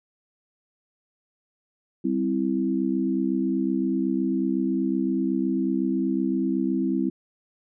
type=chord; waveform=sine; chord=C major; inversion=second; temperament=equal; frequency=196 / 261.6 / 329.6 Hz; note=G3 / C4 / E4; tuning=0 / 0 / 0 cents; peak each=-27 / -25 / -26 dBFS; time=2.04-7.1 s; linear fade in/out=10 ms; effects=none